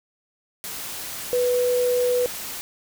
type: tone in noise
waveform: sine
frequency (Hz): 493.5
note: B4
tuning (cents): -1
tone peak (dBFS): -18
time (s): 1.33-2.26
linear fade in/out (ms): 0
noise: white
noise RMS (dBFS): -33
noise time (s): 0.64-2.61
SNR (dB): +12
effects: none